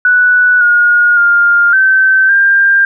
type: tone with pitch steps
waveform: sine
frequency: 1480 / 1435 / 1406 / 1543 / 1594 Hz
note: F#6 / F6 / F6 / G6 / G6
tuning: 0 / +47 / +11 / -28 / +28 cents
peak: -5 dBFS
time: 0.05-2.85 s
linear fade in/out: 2 ms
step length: 560 ms
effects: none